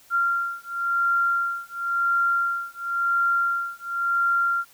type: beating tone pair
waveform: sine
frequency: 1383 / 1383.95 Hz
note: F6 / F6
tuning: -17 / -16 cents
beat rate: 0.95 Hz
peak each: -24 dBFS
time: 0.1-4.65 s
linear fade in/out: 50 ms
effects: white hiss -54 dBFS RMS until 4.73 s